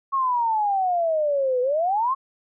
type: exponential two-way sweep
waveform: sine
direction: down then up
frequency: 1104 to 490.8 to 1104 Hz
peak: -19 dBFS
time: 0.12-2.15 s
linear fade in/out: 20 ms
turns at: 1.61 s
effects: none